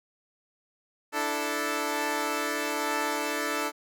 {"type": "chord", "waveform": "10% pulse", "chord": "D suspended second", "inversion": "none", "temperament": "equal", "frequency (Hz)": [293.7, 329.6, 440], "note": ["D4", "E4", "A4"], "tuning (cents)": [0, 0, 0], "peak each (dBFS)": [-23, -26, -23], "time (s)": [1.12, 3.72], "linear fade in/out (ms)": 50, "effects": []}